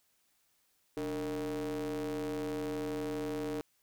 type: ring-modulated tone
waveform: square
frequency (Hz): 82.41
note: E2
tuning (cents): 0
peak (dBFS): -32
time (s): 0.97-3.61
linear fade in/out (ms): 0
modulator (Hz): 376
effects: white hiss -73 dBFS RMS until 3.82 s